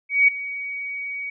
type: tone with ADSR envelope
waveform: sine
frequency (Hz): 2256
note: C#7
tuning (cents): +30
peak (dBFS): -10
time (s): 0.09-1.3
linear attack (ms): 190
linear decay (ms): 7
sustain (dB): -17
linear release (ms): 5
effects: none